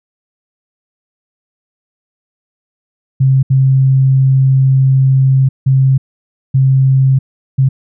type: tone bursts at uneven times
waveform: sine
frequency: 133.3 Hz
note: C3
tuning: 33 cents sharp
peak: -6 dBFS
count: 5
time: 3.2-3.43 / 3.5-5.49 / 5.66-5.98 / 6.54-7.19 / 7.58-7.69 s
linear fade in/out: 10 ms
effects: none